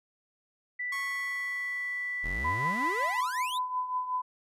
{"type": "tone", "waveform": "sine", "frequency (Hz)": 1975.5, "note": "B6", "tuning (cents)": 0, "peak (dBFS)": -31, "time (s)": [0.79, 3.21], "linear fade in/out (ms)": 10}
{"type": "tone with exponential decay", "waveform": "sawtooth", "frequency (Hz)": 1100, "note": "C#6", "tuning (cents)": -14, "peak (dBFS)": -32, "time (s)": [0.92, 3.45], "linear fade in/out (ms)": 5, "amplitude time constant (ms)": 550}
{"type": "exponential sweep", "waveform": "45% pulse", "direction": "up", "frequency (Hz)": [34.88, 4000], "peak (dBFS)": -34, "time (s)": [2.23, 3.59], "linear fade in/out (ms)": 20}
{"type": "tone with tremolo", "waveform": "sine", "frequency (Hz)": 1006, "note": "B5", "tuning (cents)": 32, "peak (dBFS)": -26, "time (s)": [2.44, 4.22], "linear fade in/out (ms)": 10, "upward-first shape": "triangle", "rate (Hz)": 5.4, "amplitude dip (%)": 70}
{"effects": ["resampled to 32000 Hz"]}